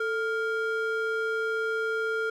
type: ring-modulated tone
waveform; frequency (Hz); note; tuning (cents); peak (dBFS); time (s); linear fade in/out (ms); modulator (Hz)
triangle; 922; A#5; -19; -21; 0-2.3; 5; 479
effects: none